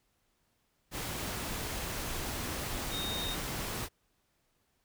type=tone in noise; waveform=sine; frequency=3707 Hz; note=A#7; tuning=10 cents flat; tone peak=-36 dBFS; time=2.9-3.37 s; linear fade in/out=50 ms; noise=pink; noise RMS=-37 dBFS; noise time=0.91-3.89 s; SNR=-2 dB; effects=pink hiss -75 dBFS RMS until 4.84 s